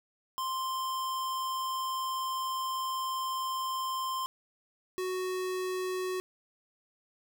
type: tone pair in turn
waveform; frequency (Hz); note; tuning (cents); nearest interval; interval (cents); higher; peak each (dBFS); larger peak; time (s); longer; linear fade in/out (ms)
square; 1046.5 / 370; C6 / F#4; 0 / 0; octave + tritone; 1800; first; -32 / -32; neither; 0.38-4.26 / 4.98-6.2; first; 0
effects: none